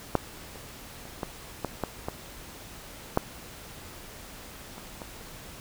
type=clicks; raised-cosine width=1 ms; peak=-7 / -30 / -30 / -16 / -14 / -13 / -16 / -7 / -27 / -24 dBFS; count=10; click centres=0.153 / 0.558 / 1.054 / 1.232 / 1.647 / 1.837 / 2.085 / 3.174 / 4.781 / 5.018 s; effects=pink hiss -45 dBFS RMS until 5.6 s